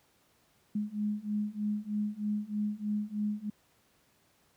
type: beating tone pair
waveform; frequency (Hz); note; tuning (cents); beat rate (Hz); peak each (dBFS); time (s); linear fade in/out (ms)
sine; 207.7 / 210.9; G#3 / G#3; 0 / +27; 3.2; -34 / -33; 0.75-3.5; 5
effects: pink hiss -68 dBFS RMS until 4.56 s + high-pass 80 Hz 12 dB/octave